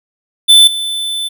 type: tone with level steps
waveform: square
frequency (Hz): 3520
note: A7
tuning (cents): 0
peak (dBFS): -3 / -17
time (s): 0.48-1.29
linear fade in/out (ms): 20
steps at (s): 0.67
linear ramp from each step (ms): 5
effects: none